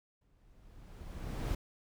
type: noise with exponential growth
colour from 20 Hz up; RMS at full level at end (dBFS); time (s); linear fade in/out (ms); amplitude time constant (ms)
brown; -31; 0.21-1.55; 5; 290
effects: none